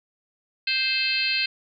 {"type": "harmonic tone", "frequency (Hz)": 523.3, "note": "C5", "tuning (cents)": 0, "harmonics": [3, 4, 5, 6, 7, 8, 9], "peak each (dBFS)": [-33, -32, -25, -31, -37, -26, -33], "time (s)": [0.67, 1.46], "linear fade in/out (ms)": 5, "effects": []}